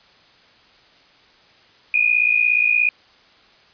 sine tone pair together, 2432 / 2489 Hz, D#7 / D#7, -40 / 0 cents, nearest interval unison, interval 40 cents, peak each -17 dBFS, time 1.94-2.89 s, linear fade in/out 2 ms, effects white hiss -52 dBFS RMS until 3.73 s + resampled to 11025 Hz

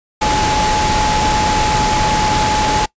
sine tone in noise, 853 Hz, G#5, 46 cents sharp, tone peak -15 dBFS, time 0.21-2.86 s, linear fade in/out 10 ms, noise pink, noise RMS -17 dBFS, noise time 0.21-2.86 s, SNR -1 dB, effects noise-tail reverb RT60 0.1 s tail -21 dB re dry + resampled to 16000 Hz

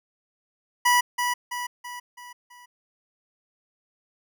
25% pulse tone with echo, 978 Hz, B5, 17 cents flat, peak -13 dBFS, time 0.85-1.01 s, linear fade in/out 10 ms, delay 330 ms, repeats 5, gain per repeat -6 dB, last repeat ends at 2.66 s, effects none

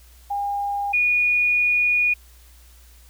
sine tone pair in turn, 808 / 2452 Hz, G#5 / D#7, -48 / -26 cents, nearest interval octave + perfect fifth, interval 1922 cents, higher second, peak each -22 / -16 dBFS, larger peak second, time 0.3-0.93 / 0.93-2.14 s, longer second, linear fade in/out 10 ms, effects added 60 Hz sine -47 dBFS peak until 3.09 s + white hiss -54 dBFS RMS until 3.09 s

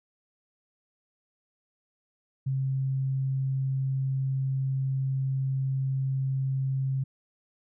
sine tone, 133.8 Hz, C3, 39 cents sharp, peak -25 dBFS, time 2.46-7.04 s, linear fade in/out 10 ms, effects none

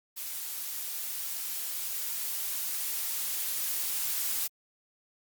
blue noise with level ramp, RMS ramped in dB -37 to -30 dBFS, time 0.16-4.48 s, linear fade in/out 20 ms, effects Opus 48 kbps

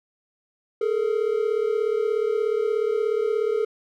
triangle tone pair together, 421.5 / 458.3 Hz, G#4 / A#4, +26 / -29 cents, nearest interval minor second, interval 145 cents, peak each -21 / -22 dBFS, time 0.81-3.65 s, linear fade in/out 5 ms, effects none

